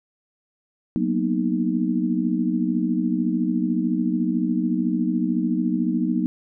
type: chord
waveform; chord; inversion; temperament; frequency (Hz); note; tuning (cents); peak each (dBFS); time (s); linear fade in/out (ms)
sine; B major seventh; second; equal; 185 / 233.1 / 246.9 / 311.1; F#3 / A#3 / B3 / D#4; 0 / 0 / 0 / 0; -25; 0.96-6.26; 0
effects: none